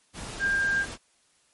sine tone in noise, 1599 Hz, G6, 34 cents sharp, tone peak -22 dBFS, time 0.39-0.86 s, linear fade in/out 50 ms, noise pink, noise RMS -38 dBFS, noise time 0.13-0.98 s, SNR +13 dB, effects white hiss -65 dBFS RMS until 1.53 s + MP3 48 kbps

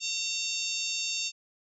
harmonic tone, 911 Hz, A#5, 40 cents flat, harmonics 3 / 4 / 5 / 6 / 7 / 8, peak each -35 / -36 / -37 / -38 / -37 / -38 dBFS, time 0-1.32 s, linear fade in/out 50 ms, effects none

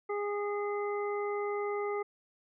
harmonic tone, 410.6 Hz, G#4, 20 cents flat, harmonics 1 / 2 / 3 / 5, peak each -32 / -40 / -40 / -44 dBFS, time 0.09-2.03 s, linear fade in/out 10 ms, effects none

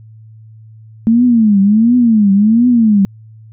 sine tone with vibrato, 220 Hz, A3, in tune, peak -6 dBFS, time 1.07-3.05 s, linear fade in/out 0 ms, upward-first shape triangle, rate 1.4 Hz, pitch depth 230 cents each way, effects added 110 Hz sine -35 dBFS peak until 3.52 s

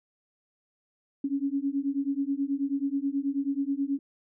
sine beating tone pair, 273.4 / 282.7 Hz, C#4 / C#4, -24 / +34 cents, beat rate 9.3 Hz, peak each -29 dBFS, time 1.24-3.99 s, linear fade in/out 5 ms, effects none

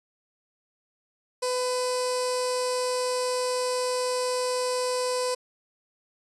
15% pulse tone with notch filter, 502 Hz, B4, 28 cents sharp, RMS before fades -27 dBFS, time 1.42-5.35 s, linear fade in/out 10 ms, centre 1700 Hz, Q 0.52, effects resampled to 24000 Hz

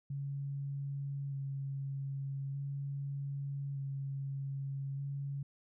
sine tone with vibrato, 138.59 Hz, C#3, in tune, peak -36 dBFS, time 0.1-5.43 s, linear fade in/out 5 ms, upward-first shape square, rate 0.41 Hz, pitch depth 14 cents each way, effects none

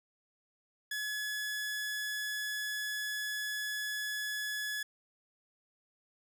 sawtooth tone, 1700 Hz, G#6, 40 cents sharp, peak -31 dBFS, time 0.91-4.83 s, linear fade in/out 5 ms, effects none

